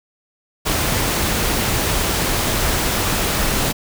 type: noise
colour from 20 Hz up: pink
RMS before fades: -19 dBFS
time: 0.65-3.73 s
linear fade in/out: 20 ms
effects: none